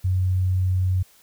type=tone; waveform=sine; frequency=92.5 Hz; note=F#2; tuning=in tune; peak=-18 dBFS; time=0.04-1.03 s; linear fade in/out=10 ms; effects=white hiss -55 dBFS RMS until 1.22 s